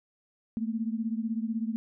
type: beating tone pair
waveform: sine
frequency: 220 / 236 Hz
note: A3 / A#3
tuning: 0 / +22 cents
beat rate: 16 Hz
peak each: -30 / -33 dBFS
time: 0.57-1.76 s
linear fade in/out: 0 ms
effects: none